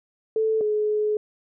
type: tone pair in turn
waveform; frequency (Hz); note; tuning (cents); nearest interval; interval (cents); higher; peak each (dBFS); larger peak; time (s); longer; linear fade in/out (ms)
sine; 440 / 424; A4 / G#4; 0 / +36; minor second; 64; first; -19 / -20; first; 0.36-0.61 / 0.61-1.17; second; 2
effects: none